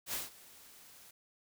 white noise with ADSR envelope, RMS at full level -36 dBFS, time 0.06-1.11 s, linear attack 76 ms, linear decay 160 ms, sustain -21 dB, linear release 5 ms, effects none

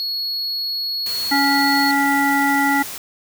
triangle tone, 4344 Hz, C#8, 36 cents flat, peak -20 dBFS, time 0-1.91 s, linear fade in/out 0 ms
white noise, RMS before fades -31 dBFS, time 1.06-2.98 s, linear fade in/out 2 ms
harmonic tone, 280 Hz, C#4, 18 cents sharp, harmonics 1 / 3 / 5 / 7, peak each -19 / -19 / -24 / -20 dBFS, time 1.31-2.83 s, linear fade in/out 10 ms
effects none

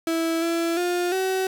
35% pulse tone with pitch steps, 328.5 / 334.9 / 353.8 / 377.9 Hz, E4 / E4 / F4 / F#4, -6 / +27 / +23 / +37 cents, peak -20 dBFS, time 0.07-1.47 s, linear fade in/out 2 ms, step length 350 ms, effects none

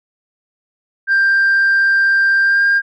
sine tone with pitch glide, 1584 to 1605.2 Hz, G6 to G6, +18 to +41 cents, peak -8 dBFS, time 1.07-2.82 s, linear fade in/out 50 ms, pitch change +23 cents, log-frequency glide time 2.42-2.64 s, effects tanh soft clip ceiling -8 dBFS

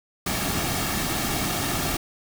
pink noise with comb filter, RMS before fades -26 dBFS, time 0.26-1.97 s, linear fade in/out 5 ms, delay 2 ms, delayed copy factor -0.5, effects none

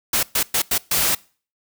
white noise bursts at uneven times, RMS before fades -19 dBFS, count 5, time 0.13-0.23 / 0.35-0.43 / 0.54-0.62 / 0.71-0.78 / 0.91-1.15 s, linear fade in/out 5 ms, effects noise-tail reverb RT60 0.4 s tail -23 dB re dry

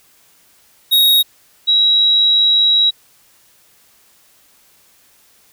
square / sine tone pair in turn, 3772 / 3865 Hz, A#7 / B7, +20 / -38 cents, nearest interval unison, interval 42 cents, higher second, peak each -9 dBFS, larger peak neither, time 0.91-1.23 / 1.67-2.91 s, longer second, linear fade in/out 20 ms, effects white hiss -52 dBFS RMS until 5.52 s

